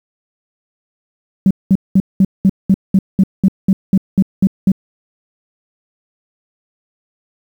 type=tone bursts; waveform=sine; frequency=191.9 Hz; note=G3; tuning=37 cents flat; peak=-5 dBFS; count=14; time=1.46-4.718 s; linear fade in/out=2 ms; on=47 ms; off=200 ms; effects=tanh soft clip ceiling -1 dBFS + 7-bit